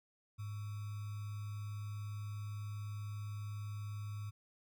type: tone with sample-and-hold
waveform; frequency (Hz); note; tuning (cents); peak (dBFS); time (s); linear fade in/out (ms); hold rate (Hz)
sine; 103.83; G#2; 0; -40; 0.38-4.31; 20; 1225
effects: none